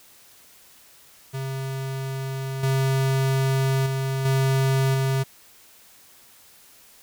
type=tone with level steps; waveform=square; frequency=133.9 Hz; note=C3; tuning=40 cents sharp; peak=-28 / -20 / -24 / -19 / -21 dBFS; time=1.33-5.24 s; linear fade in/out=20 ms; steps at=2.63 / 3.86 / 4.25 / 4.94 s; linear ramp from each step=5 ms; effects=white hiss -52 dBFS RMS until 7.02 s